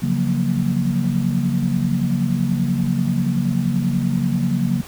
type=chord; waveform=sine; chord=Gb major seventh; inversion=second; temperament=equal; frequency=138.59 / 174.61 / 185 / 233.1 Hz; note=Db3 / F3 / Gb3 / Bb3; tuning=0 / 0 / 0 / 0 cents; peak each=-22 / -23 / -22 / -22 dBFS; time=0.02-4.82 s; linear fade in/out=10 ms; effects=pink hiss -39 dBFS RMS until 4.87 s